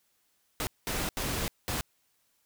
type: noise bursts at uneven times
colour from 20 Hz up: pink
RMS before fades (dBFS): -32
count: 4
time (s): 0.6-0.67 / 0.87-1.09 / 1.17-1.48 / 1.68-1.81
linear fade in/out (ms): 0
effects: white hiss -72 dBFS RMS until 2.45 s